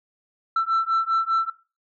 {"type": "beating tone pair", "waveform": "sine", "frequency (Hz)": [1333, 1338], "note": ["E6", "E6"], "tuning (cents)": [19, 25], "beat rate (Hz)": 5, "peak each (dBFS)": -21, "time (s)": [0.56, 1.5], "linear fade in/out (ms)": 5, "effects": ["noise-tail reverb RT60 0.3 s tail -17 dB re dry", "tanh soft clip ceiling -16 dBFS"]}